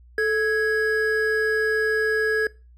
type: tone pair together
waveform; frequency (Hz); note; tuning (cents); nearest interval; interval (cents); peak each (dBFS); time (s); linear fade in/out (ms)
triangle; 436.6 / 1661.2; A4 / G#6; -13 / 0; octave + major seventh; 2313; -20; 0.18-2.47; 2
effects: noise-tail reverb RT60 0.3 s tail -22 dB re dry + added 60 Hz sine -47 dBFS peak until 2.77 s